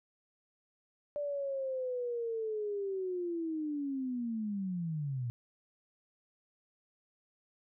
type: linear sweep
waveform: sine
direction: down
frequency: 587.3 to 116.2 Hz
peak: -33 dBFS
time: 1.16-5.3 s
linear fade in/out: 0 ms
effects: none